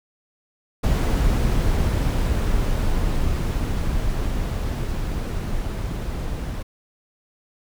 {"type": "noise with level ramp", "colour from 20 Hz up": "brown", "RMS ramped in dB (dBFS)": [-18, -27], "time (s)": [0.83, 6.63], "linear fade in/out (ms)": 10, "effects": []}